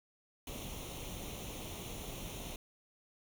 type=noise with comb filter; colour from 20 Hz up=pink; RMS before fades=-44 dBFS; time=0.47-2.56 s; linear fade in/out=2 ms; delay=0.31 ms; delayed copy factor=+0.7; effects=none